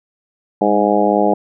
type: harmonic tone with a mistuned harmonic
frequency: 103.83 Hz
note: G#2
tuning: in tune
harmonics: 2 / 3 / 4 / 5 / 6 / 7 / 8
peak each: -19 / -19 / -19 / -19 / -19 / -19 / -19 dBFS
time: 0.61-1.34 s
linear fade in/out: 5 ms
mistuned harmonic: 2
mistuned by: -30 cents
effects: none